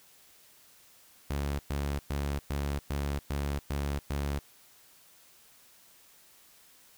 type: tone bursts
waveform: sawtooth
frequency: 71.1 Hz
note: C#2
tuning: 45 cents sharp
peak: -26 dBFS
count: 8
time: 1.3-4.39 s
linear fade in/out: 5 ms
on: 290 ms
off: 110 ms
effects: white hiss -59 dBFS RMS until 6.97 s